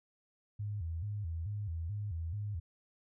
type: tone with vibrato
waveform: sine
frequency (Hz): 92.5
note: F#2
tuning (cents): 0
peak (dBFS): -35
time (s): 0.59-2.6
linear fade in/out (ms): 10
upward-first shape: square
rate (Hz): 2.3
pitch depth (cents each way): 200
effects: none